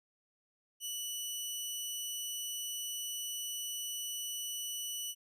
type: tone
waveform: 15% pulse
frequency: 2960 Hz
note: F#7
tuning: in tune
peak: -30 dBFS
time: 0.8-5.15 s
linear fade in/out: 50 ms
effects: none